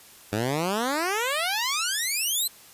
10% pulse exponential sweep, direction up, 99.7 to 4186 Hz, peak -16 dBFS, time 0.32-2.48 s, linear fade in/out 10 ms, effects white hiss -50 dBFS RMS until 2.73 s + resampled to 32000 Hz

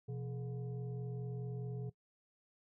sine tone with frequency modulation, 125.6 Hz, B2, 30 cents sharp, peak -39 dBFS, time 0.08-1.9 s, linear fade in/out 10 ms, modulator 296 Hz, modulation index 0.75, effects noise-tail reverb RT60 0.1 s tail -18 dB re dry

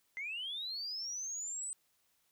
sine linear sweep, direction up, 2034 to 8170 Hz, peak -37 dBFS, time 0.17-1.73 s, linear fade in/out 0 ms, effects tanh soft clip ceiling -33 dBFS + white hiss -75 dBFS RMS until 2.31 s

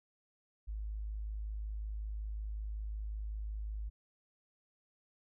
sine tone, 52.7 Hz, G#1, 26 cents sharp, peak -37 dBFS, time 0.67-3.9 s, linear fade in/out 20 ms, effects none

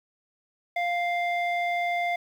square tone with low-pass filter, 698.5 Hz, F5, in tune, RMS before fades -27 dBFS, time 0.76-2.16 s, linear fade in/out 5 ms, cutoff 2400 Hz, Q 2.1, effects 9-bit

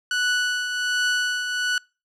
sawtooth tone with tremolo, 1480 Hz, F#6, in tune, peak -15 dBFS, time 0.11-1.78 s, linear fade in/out 2 ms, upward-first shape triangle, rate 1.3 Hz, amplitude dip 55%, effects noise-tail reverb RT60 0.3 s tail -26 dB re dry + low-pass 7000 Hz 12 dB/octave

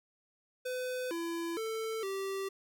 square tone with pitch steps, 505 / 336.4 / 444.3 / 388.9 Hz, B4 / E4 / A4 / G4, +39 / +35 / +17 / -14 cents, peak -35 dBFS, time 0.65-2.49 s, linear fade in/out 10 ms, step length 460 ms, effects none

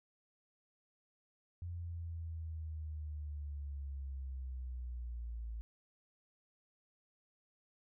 sine linear sweep, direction down, 87.31 to 55.5 Hz, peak -40 dBFS, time 1.62-5.61 s, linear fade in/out 0 ms, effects none

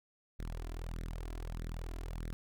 sawtooth tone with flanger, 41.04 Hz, E1, 7 cents flat, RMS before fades -41 dBFS, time 0.39-2.33 s, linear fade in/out 0 ms, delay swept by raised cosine 0.5 to 3 ms, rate 1.6 Hz, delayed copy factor +0.75, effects none

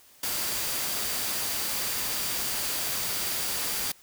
sine tone in noise, 4699 Hz, D8, in tune, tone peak -40 dBFS, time 0.23-3.92 s, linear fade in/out 5 ms, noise white, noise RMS -30 dBFS, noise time 0.23-3.92 s, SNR -13 dB, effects white hiss -56 dBFS RMS until 4.02 s

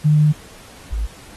sine tone pair in turn, 151.2 / 53.61 Hz, D#3 / A1, -49 / -44 cents, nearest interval octave + tritone, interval 1795 cents, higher first, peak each -10 / -18 dBFS, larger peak first, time 0.04-0.33 / 0.91-1.07 s, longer first, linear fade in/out 20 ms, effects pink hiss -43 dBFS RMS until 1.36 s + AAC 32 kbps

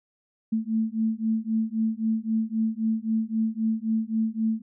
sine beating tone pair, 220 / 223.8 Hz, A3 / A3, 0 / +30 cents, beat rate 3.8 Hz, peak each -26 / -26 dBFS, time 0.52-4.62 s, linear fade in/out 10 ms, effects none

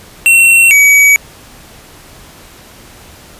square tone pair in turn, 2718 / 2270 Hz, F7 / C#7, -48 / +41 cents, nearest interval minor third, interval 311 cents, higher first, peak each -4 dBFS, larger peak neither, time 0.26-0.71 / 0.71-1.16 s, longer neither, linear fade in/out 0 ms, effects pink hiss -37 dBFS RMS until 3.39 s + resampled to 32000 Hz

